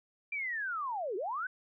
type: linear two-way sweep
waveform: sine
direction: down then up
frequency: 2384 to 348.9 to 1562 Hz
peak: -33 dBFS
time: 0.32-1.47 s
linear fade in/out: 5 ms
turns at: 1.16 s
effects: none